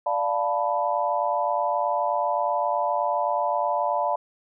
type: chord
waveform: sine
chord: B half-diminished seventh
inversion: first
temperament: equal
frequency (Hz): 587.3 / 698.5 / 880 / 987.8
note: D5 / F5 / A5 / B5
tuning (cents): 0 / 0 / 0 / 0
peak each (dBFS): -27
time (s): 0.06-4.16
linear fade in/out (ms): 5
effects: none